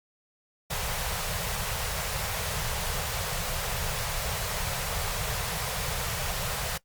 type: band-stop noise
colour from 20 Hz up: pink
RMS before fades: -31 dBFS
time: 0.7-6.78 s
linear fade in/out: 10 ms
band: 180 to 440 Hz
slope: 48 dB/octave
effects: noise-tail reverb RT60 0.1 s tail -20 dB re dry + Opus 48 kbps